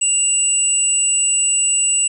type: tone pair together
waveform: sine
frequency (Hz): 2794 / 7916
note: F7 / B8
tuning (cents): 0 / +3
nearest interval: octave + tritone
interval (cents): 1803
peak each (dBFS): -22 / -14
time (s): 0.01-2.08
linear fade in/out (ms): 10
effects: none